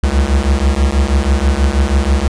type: beating tone pair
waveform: square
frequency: 65.41 / 71.61 Hz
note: C2 / D2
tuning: 0 / -43 cents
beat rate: 6.2 Hz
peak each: -14 dBFS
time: 0.03-2.28 s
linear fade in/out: 5 ms
effects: resampled to 22050 Hz